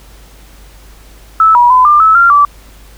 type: tone with pitch steps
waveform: sine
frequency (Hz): 1309 / 965 / 1011 / 1194 / 1302 / 1383 / 1159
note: E6 / B5 / B5 / D6 / E6 / F6 / D6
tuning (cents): -13 / -40 / +40 / +28 / -22 / -17 / -23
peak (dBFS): -3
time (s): 1.4-2.45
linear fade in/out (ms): 2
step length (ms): 150
effects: added 50 Hz sine -36 dBFS peak until 2.97 s + pink hiss -42 dBFS RMS until 2.97 s